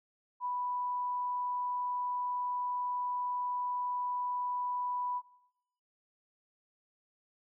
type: tone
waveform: sine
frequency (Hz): 987.8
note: B5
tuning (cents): 0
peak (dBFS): -32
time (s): 0.4-5.22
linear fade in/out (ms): 50
effects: noise-tail reverb RT60 0.8 s tail -18 dB re dry